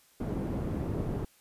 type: low-pass noise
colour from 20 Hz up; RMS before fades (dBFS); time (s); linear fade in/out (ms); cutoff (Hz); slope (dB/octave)
white; -33; 0.2-1.25; 5; 280; 12
effects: white hiss -63 dBFS RMS until 1.4 s + resampled to 32000 Hz